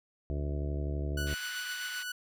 harmonic tone, 72 Hz, D2, 34 cents flat, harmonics 1 / 2 / 3 / 4 / 5 / 6 / 7 / 8 / 9, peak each -32 / -38 / -49 / -43 / -43 / -48 / -49 / -54 / -47 dBFS, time 0.3-1.34 s, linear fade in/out 0 ms
sawtooth tone with tremolo, 1480 Hz, F#6, in tune, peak -31 dBFS, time 1.17-2.12 s, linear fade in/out 5 ms, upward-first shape sine, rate 7.8 Hz, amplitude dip 30%
pink band-pass noise, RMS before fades -45 dBFS, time 1.26-2.04 s, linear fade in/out 20 ms, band 1400 to 5200 Hz, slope 24 dB/octave
effects none

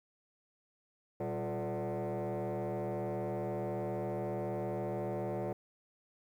sine tone with frequency modulation, 118.7 Hz, A#2, 32 cents sharp, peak -31 dBFS, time 1.2-5.53 s, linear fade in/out 5 ms, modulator 156 Hz, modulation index 4, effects tanh soft clip ceiling -33 dBFS + 11-bit

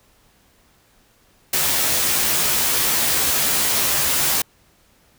white noise with comb filter, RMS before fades -19 dBFS, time 1.53-4.42 s, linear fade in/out 5 ms, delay 14 ms, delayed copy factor +0.85, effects pink hiss -57 dBFS RMS until 5.18 s

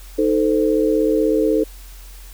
sine chord, A diminished, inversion second, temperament equal with one note detuned, 311.1 / 440 / 516.3 Hz, Eb4 / A4 / C5, 0 / 0 / -23 cents, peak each -18 / -17 / -21 dBFS, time 0.18-1.64 s, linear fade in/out 10 ms, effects added 44 Hz sine -36 dBFS peak until 2.33 s + white hiss -45 dBFS RMS until 2.33 s

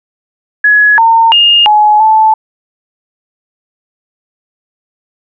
sine tone with pitch steps, 1685 / 910 / 2834 / 845 / 874 Hz, G#6 / A#5 / F7 / G#5 / A5, +25 / -42 / +25 / +30 / -12 cents, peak -3 dBFS, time 0.64-2.34 s, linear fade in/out 5 ms, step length 340 ms, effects none

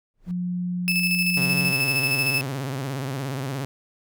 brown noise with exponential growth, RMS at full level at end -35 dBFS, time 0.14-0.31 s, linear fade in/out 0 ms, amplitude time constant 35 ms
sine tone, 178.4 Hz, F3, 37 cents sharp, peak -24 dBFS, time 0.26-1.74 s, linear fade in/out 50 ms
35% pulse tone with tremolo, 2620 Hz, E7, 11 cents flat, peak -18 dBFS, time 0.88-2.41 s, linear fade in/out 0 ms, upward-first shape square, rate 13 Hz, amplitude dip 40%
sawtooth tone with vibrato, 134.5 Hz, C3, 48 cents sharp, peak -23 dBFS, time 1.37-3.65 s, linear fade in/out 0 ms, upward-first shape sine, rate 17 Hz, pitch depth 110 cents each way
effects none

